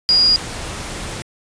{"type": "tone in noise", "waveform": "sine", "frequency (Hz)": 4864, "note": "D#8", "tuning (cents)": -40, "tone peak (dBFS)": -10, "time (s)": [0.09, 0.36], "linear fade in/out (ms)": 0, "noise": "pink", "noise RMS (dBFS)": -28, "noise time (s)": [0.09, 1.22], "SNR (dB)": 15, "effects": ["resampled to 22050 Hz"]}